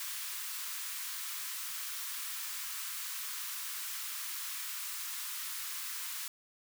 white high-pass noise, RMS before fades -40 dBFS, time 0-6.28 s, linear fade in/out 2 ms, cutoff 1000 Hz, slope 48 dB/octave, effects none

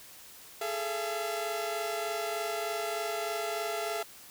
sawtooth tone cluster, 417.5 / 440.8 / 678 Hz, G#4 / A4 / E5, +9 / +3 / +49 cents, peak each -33 / -36 / -30 dBFS, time 0.61-4.03 s, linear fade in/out 5 ms, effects white hiss -51 dBFS RMS until 4.3 s

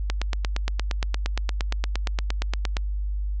click train, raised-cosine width 0.2 ms, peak -9 dBFS, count 24, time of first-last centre 0.1-2.768 s, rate 8.62 Hz, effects added 50 Hz sine -24 dBFS peak until 3.4 s + low-pass 7000 Hz 12 dB/octave

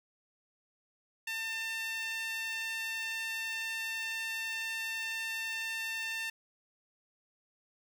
sawtooth tone with high-pass filter, 898 Hz, A5, 35 cents sharp, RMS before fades -37 dBFS, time 1.27-6.3 s, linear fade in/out 5 ms, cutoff 2200 Hz, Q 7, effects none

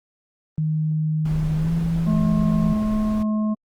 sine tone with pitch glide, 155.56 to 165.76 Hz, D#3 to E3, 0 to +10 cents, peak -19 dBFS, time 0.58-2.73 s, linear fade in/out 0 ms, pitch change +110 cents, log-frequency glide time 1.58-1.72 s
brown noise, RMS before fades -30 dBFS, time 1.25-3.23 s, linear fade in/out 5 ms
harmonic tone, 214.2 Hz, A3, 46 cents flat, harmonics 1 / 3 / 5, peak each -19 / -34 / -36 dBFS, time 2.06-3.55 s, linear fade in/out 20 ms
effects Opus 32 kbps

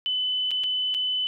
sine tone with dropouts, 3012 Hz, F#7, 30 cents sharp, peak -23 dBFS, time 0.06-1.27 s, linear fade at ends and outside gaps 0 ms, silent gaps 0.508-0.514 / 0.636-0.64 / 0.942-0.947 s, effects none

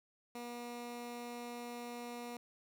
15% pulse tone, 240.1 Hz, B3, 49 cents flat, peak -37 dBFS, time 0.35-2.37 s, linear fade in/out 2 ms, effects none

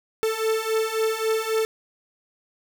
45% pulse beating tone pair, 440 / 443.7 Hz, A4 / A4, 0 / +14 cents, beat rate 3.7 Hz, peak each -26 / -24 dBFS, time 0.23-1.65 s, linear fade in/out 0 ms, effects none

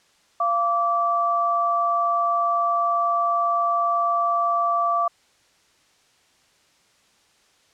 sine tone pair together, 688.9 / 1161 Hz, F5 / D6, -24 / -20 cents, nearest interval major sixth, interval 904 cents, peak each -23 / -20 dBFS, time 0.4-5.08 s, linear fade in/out 5 ms, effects white hiss -60 dBFS RMS until 7.73 s + low-pass 7000 Hz 12 dB/octave

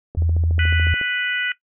click train, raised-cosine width 2 ms, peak -20 dBFS, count 13, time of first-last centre 0.15-1.013 s, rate 13.9 Hz
sine tone, 82.5 Hz, E2, 2 cents sharp, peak -16 dBFS, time 0.17-0.94 s, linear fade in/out 5 ms
harmonic tone, 493.9 Hz, B4, in tune, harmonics 3 / 4 / 5 / 6, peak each -23 / -25 / -27 / -29 dBFS, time 0.59-1.52 s, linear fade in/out 2 ms
effects noise-tail reverb RT60 0.1 s tail -17 dB re dry

